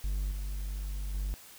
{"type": "tone with level steps", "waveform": "triangle", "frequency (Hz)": 49, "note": "G1", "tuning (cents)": 0, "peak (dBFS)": [-27, -31, -28], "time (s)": [0.04, 1.34], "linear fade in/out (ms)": 0, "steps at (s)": [0.31, 1.14], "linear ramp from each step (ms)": 5, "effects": ["white hiss -52 dBFS RMS until 1.58 s"]}